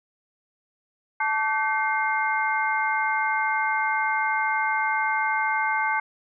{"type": "tone cluster", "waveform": "sine", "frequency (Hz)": [876, 1150, 1537, 2117], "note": ["A5", "D6", "G6", "C7"], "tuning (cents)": [-8, -37, -35, 20], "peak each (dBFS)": [-25, -31, -27, -27], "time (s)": [1.2, 6], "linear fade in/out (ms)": 5, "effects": []}